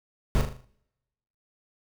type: noise with echo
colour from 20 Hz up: brown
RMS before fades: -22 dBFS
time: 0.35-0.41 s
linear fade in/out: 0 ms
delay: 39 ms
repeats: 6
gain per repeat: -6 dB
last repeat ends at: 0.644 s
effects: noise-tail reverb RT60 1.0 s tail -26 dB re dry